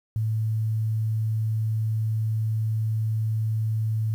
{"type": "tone", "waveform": "sine", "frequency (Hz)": 110, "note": "A2", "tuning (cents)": 0, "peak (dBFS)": -22, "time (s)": [0.16, 4.14], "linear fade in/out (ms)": 0, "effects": ["9-bit"]}